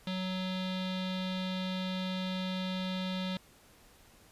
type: tone with low-pass filter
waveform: square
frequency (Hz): 186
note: F#3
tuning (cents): +9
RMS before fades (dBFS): -35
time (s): 0.07-3.37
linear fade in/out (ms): 2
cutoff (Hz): 3700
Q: 5.3
effects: pink hiss -60 dBFS RMS until 4.31 s + resampled to 32000 Hz

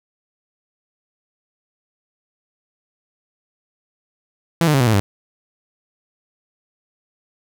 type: tone with pitch steps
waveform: sawtooth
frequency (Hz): 167.4 / 150.87 / 135.97 / 122.54 / 110.44 / 99.54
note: E3 / D3 / C#3 / B2 / A2 / G2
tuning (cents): +27 / +47 / -33 / -13 / +7 / +27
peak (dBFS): -9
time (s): 4.61-5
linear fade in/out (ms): 0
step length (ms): 65
effects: none

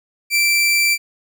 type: tone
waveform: sawtooth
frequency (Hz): 2342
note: D7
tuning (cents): -5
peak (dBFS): -10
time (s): 0.3-0.98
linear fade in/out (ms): 50
effects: none

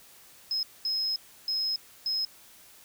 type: tone bursts at uneven times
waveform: sine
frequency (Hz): 5130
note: E8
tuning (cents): -48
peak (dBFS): -25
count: 4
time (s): 0.51-0.63 / 0.85-1.16 / 1.48-1.76 / 2.06-2.25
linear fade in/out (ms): 2
effects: tanh soft clip ceiling -23 dBFS + white hiss -54 dBFS RMS until 2.84 s

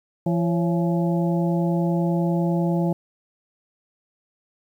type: harmonic tone with a mistuned harmonic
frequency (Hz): 170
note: F3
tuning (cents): -46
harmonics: 1 / 2 / 3 / 4 / 5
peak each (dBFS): -20 / -26 / -30 / -32 / -34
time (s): 0.26-2.93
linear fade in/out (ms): 5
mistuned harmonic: 3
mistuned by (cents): +130
effects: 9-bit

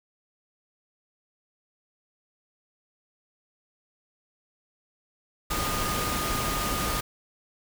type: tone in noise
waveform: sine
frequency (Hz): 1227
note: D#6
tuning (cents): -25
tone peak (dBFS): -32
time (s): 5.5-7.01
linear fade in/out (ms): 10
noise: pink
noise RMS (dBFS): -29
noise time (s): 5.5-7.01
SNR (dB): -6
effects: none

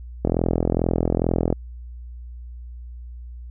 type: click train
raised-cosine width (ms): 2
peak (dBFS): -6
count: 55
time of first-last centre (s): 0.25-1.527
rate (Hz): 42.3
effects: added 60 Hz sine -34 dBFS peak until 3.5 s

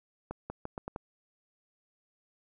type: accelerating click train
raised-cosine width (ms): 1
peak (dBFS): -23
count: 6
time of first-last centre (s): 0.31-0.961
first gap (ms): 190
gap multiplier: 0.81
effects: none

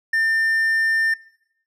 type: tone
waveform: triangle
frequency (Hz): 1800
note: A6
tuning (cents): +39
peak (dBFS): -15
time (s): 0.13-1.14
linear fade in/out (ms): 5
effects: noise-tail reverb RT60 0.8 s tail -22 dB re dry

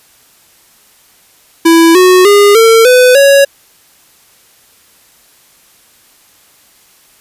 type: tone with pitch steps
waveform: square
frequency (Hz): 331 / 367.3 / 407.5 / 452.2 / 501.7 / 556.7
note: E4 / F#4 / G#4 / A4 / B4 / C#5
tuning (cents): +7 / -13 / -33 / +47 / +27 / +7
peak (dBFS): -3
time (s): 1.65-3.45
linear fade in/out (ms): 10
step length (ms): 300
effects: white hiss -46 dBFS RMS until 7.2 s + resampled to 32000 Hz

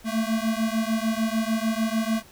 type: beating tone pair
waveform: square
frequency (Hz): 220 / 226.7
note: A3 / A#3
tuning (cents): 0 / -48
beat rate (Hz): 6.7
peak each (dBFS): -26 / -27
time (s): 0.04-2.23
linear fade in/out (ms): 50
effects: pink hiss -51 dBFS RMS until 2.31 s

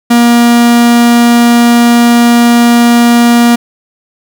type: tone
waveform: 45% pulse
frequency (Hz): 237.3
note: A#3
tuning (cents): +31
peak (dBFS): -3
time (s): 0.1-3.56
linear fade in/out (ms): 10
effects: none

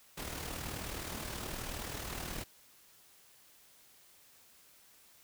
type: noise with amplitude modulation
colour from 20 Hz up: pink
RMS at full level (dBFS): -39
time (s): 0.17-2.44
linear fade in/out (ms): 10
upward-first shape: sine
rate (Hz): 38.9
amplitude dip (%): 50
effects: white hiss -62 dBFS RMS until 5.23 s

